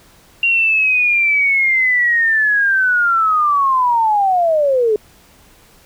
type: linear sweep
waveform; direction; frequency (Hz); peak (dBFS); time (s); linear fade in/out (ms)
sine; down; 2774 to 412.1; -11; 0.43-4.96; 2
effects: pink hiss -48 dBFS RMS until 5.85 s